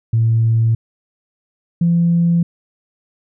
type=tone pair in turn; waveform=sine; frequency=113.6 / 170.21 Hz; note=A#2 / F3; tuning=-44 / -44 cents; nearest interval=perfect fifth; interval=700 cents; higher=second; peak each=-10 dBFS; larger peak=neither; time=0.13-0.75 / 1.81-2.43 s; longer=neither; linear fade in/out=5 ms; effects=tanh soft clip ceiling -6 dBFS